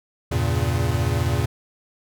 square chord, E diminished seventh, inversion none, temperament equal, 82.41 / 98 / 116.54 / 138.59 Hz, E2 / G2 / Bb2 / Db3, 0 / 0 / 0 / 0 cents, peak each -25 / -28 / -24 / -28 dBFS, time 0.31-1.46 s, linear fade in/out 10 ms, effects none

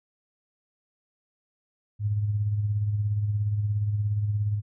sine tone with tremolo, 104.2 Hz, G#2, 6 cents sharp, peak -21 dBFS, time 1.99-4.62 s, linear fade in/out 50 ms, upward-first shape sine, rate 17 Hz, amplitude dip 45%, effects none

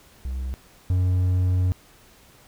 triangle tone pair in turn, 64.6 / 91.36 Hz, C2 / F#2, -21 / -21 cents, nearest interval tritone, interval 600 cents, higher second, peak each -24 / -16 dBFS, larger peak second, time 0.25-0.54 / 0.9-1.72 s, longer second, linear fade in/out 0 ms, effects pink hiss -53 dBFS RMS until 2.47 s

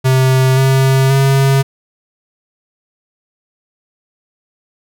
square tone with pitch steps, 130.81 / 133.4 / 136.05 Hz, C3 / C3 / C#3, 0 / +34 / -32 cents, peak -9 dBFS, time 0.04-1.63 s, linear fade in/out 20 ms, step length 530 ms, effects none

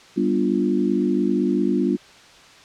sine chord, G dominant seventh, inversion none, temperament equal with one note detuned, 196 / 243.5 / 293.7 / 349.2 Hz, G3 / B3 / D4 / F4, 0 / -24 / 0 / 0 cents, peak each -23 dBFS, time 0.16-1.97 s, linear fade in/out 20 ms, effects white hiss -47 dBFS RMS until 2.64 s + low-pass 5000 Hz 12 dB/octave

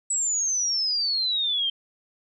sine exponential sweep, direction down, 7902 to 3136 Hz, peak -22 dBFS, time 0.1-1.7 s, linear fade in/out 5 ms, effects none

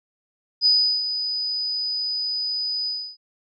sine tone with ADSR envelope, 4978 Hz, D#8, in tune, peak -13 dBFS, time 0.61-3.17 s, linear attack 49 ms, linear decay 360 ms, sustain -10 dB, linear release 300 ms, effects none

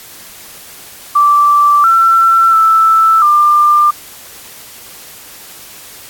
sine tone with pitch steps, 1168 / 1345 / 1321 / 1194 Hz, D6 / E6 / E6 / D6, -10 / +34 / +3 / +28 cents, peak -5 dBFS, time 1.15-3.91 s, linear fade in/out 10 ms, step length 690 ms, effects white hiss -34 dBFS RMS until 6.09 s + AAC 64 kbps

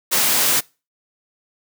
white noise, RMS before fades -17 dBFS, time 0.11-0.61 s, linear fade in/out 20 ms, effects noise-tail reverb RT60 0.3 s tail -24 dB re dry + high-pass 150 Hz 12 dB/octave

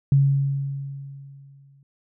sine tone with exponential decay, 138.6 Hz, C#3, in tune, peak -12 dBFS, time 0.12-1.83 s, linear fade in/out 2 ms, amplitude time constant 370 ms, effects none

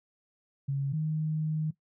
sine tone pair in turn, 138.59 / 155.56 Hz, C#3 / D#3, 0 / 0 cents, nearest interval major second, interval 200 cents, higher second, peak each -27 dBFS, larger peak neither, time 0.68-0.93 / 0.93-1.71 s, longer second, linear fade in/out 10 ms, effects noise-tail reverb RT60 0.1 s tail -17 dB re dry

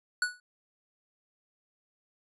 square tone with exponential decay, 1473 Hz, F#6, 8 cents flat, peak -23 dBFS, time 0.22-0.4 s, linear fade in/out 2 ms, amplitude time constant 39 ms, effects resampled to 24000 Hz

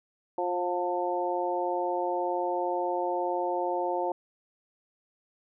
harmonic tone with a mistuned harmonic, 178 Hz, F3, 33 cents sharp, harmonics 2 / 3 / 4 / 5, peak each -32 / -32 / -32 / -32 dBFS, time 0.38-4.12 s, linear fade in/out 2 ms, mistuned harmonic 2, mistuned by -15 cents, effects none

